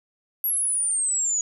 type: exponential sweep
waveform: sine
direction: down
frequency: 11650 to 6750 Hz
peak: -21 dBFS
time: 0.44-1.41 s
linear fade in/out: 2 ms
effects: none